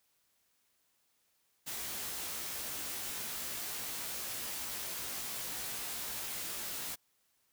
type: noise with comb filter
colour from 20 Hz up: white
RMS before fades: -40 dBFS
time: 1.66-6.96 s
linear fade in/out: 20 ms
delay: 17 ms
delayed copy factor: +0.7
effects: white hiss -75 dBFS RMS until 7.52 s